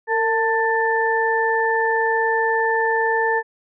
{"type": "tone cluster", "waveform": "sine", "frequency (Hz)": [455.6, 891, 1772], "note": ["A#4", "A5", "A6"], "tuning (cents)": [-40, 22, 12], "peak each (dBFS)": -21, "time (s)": [0.07, 3.43], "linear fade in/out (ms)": 50, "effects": []}